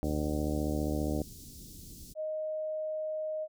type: harmonic tone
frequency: 75 Hz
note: D2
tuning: 37 cents sharp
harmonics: 1 / 2 / 3 / 4 / 5 / 6 / 7 / 8 / 10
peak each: -34 / -38 / -37 / -34 / -42 / -42 / -41 / -40 / -46 dBFS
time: 0.03-1.22 s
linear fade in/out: 0 ms
type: band-stop noise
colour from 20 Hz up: pink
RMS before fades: -48 dBFS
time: 0.03-2.14 s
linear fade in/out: 20 ms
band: 310 to 4600 Hz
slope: 24 dB/octave
type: tone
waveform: sine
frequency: 622.3 Hz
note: D#5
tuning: in tune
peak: -32 dBFS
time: 2.15-3.48 s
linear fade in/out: 50 ms
effects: none